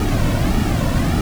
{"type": "noise with flanger", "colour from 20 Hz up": "brown", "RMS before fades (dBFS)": -17, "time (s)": [0, 1.21], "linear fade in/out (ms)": 2, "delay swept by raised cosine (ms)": [1.9, 2.48], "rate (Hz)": 1.7, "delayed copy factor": -0.65, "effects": []}